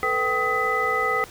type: tone cluster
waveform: sine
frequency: 441.1 / 499.1 / 775 / 1262 / 1999 Hz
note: A4 / B4 / G5 / D#6 / B6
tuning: +4 / +18 / -20 / +24 / +20 cents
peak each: -29 / -29 / -29 / -24 / -25 dBFS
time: 0.03-1.24 s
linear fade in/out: 0 ms
effects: pink hiss -44 dBFS RMS until 1.3 s